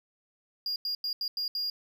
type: tone bursts at uneven times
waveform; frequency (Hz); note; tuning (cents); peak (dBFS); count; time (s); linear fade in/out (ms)
triangle; 4832; D8; +48; -28; 6; 0.66-0.76 / 0.85-0.95 / 1.04-1.13 / 1.21-1.28 / 1.37-1.48 / 1.55-1.7; 2
effects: none